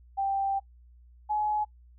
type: tone pair in turn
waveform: sine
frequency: 785 / 845.2 Hz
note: G5 / G#5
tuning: +2 / +30 cents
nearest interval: minor second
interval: 128 cents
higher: second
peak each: -25 dBFS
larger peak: neither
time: 0.17-0.6 / 1.29-1.65 s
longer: first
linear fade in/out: 20 ms
effects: noise-tail reverb RT60 0.1 s tail -22 dB re dry + added 60 Hz sine -52 dBFS peak until 1.98 s